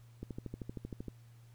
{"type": "click train", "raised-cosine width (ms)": 3, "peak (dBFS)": -28, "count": 12, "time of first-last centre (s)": [0.23, 1.083], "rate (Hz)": 12.9, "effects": ["added 117 Hz sine -55 dBFS peak until 1.54 s", "pink hiss -69 dBFS RMS until 1.54 s"]}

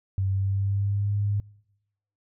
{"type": "tone with pitch glide", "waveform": "sine", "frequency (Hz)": [96.4, 102.13], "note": ["G2", "G#2"], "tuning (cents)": [-28, -29], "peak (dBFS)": -22, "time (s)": [0.18, 1.4], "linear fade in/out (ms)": 0, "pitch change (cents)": 99, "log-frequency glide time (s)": [0.29, 1.14], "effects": ["noise-tail reverb RT60 0.9 s tail -26 dB re dry"]}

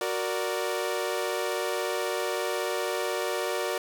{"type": "chord", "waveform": "sawtooth", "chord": "Gb augmented", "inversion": "none", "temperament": "equal", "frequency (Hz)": [370, 466.2, 587.3], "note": ["Gb4", "Bb4", "D5"], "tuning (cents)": [0, 0, 0], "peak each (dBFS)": -28, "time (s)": [0.01, 3.78], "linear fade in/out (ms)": 2, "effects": []}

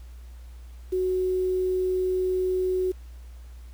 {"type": "tone with quantisation", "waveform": "sine", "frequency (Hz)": 370, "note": "F#4", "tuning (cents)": 0, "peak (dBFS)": -22, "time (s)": [0.92, 2.92], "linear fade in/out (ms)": 10, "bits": 8, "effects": ["added 60 Hz sine -40 dBFS peak until 3.73 s", "pink hiss -59 dBFS RMS until 3.73 s"]}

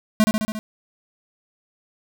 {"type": "tone with echo", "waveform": "square", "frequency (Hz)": 216.1, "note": "A3", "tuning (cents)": -31, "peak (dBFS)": -13, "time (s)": [0.2, 0.24], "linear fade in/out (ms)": 0, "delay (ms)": 70, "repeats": 5, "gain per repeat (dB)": -3, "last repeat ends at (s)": 0.59, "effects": []}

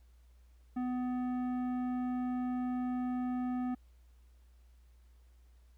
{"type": "tone with tanh clipping", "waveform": "sine", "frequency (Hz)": 250, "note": "B3", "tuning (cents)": 21, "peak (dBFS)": -34, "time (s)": [0.76, 3.75], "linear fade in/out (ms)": 10, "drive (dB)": 12, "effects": ["added 60 Hz sine -58 dBFS peak until 5.77 s", "pink hiss -75 dBFS RMS until 5.77 s"]}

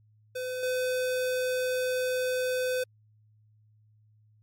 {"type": "tone with level steps", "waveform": "square", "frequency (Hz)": 507, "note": "B4", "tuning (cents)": 45, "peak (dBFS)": [-32, -27], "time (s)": [0.35, 2.84], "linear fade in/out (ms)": 10, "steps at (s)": 0.63, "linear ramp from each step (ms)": 2, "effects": ["added 107 Hz sine -59 dBFS peak until 4.42 s", "MP3 64 kbps"]}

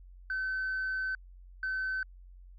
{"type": "tone bursts at uneven times", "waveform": "sine", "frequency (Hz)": 1528, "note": "G6", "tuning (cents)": -45, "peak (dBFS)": -29, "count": 2, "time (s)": [[0.3, 1.15], [1.63, 2.03]], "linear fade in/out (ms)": 2, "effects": ["tanh soft clip ceiling -28 dBFS", "added 45 Hz sine -49 dBFS peak until 2.58 s"]}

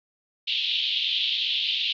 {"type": "band-pass noise", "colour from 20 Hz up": "pink", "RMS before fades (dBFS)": -26, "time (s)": [0.47, 1.93], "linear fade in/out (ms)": 10, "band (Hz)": [2900, 3800], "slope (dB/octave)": 48, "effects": []}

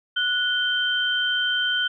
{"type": "tone pair together", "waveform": "sine", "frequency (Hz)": [1471, 3117], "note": ["F#6", "G7"], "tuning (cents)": [-11, -11], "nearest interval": "octave + minor second", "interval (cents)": 1300, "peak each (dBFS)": -23, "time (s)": [0.16, 1.88], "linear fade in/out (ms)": 10, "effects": []}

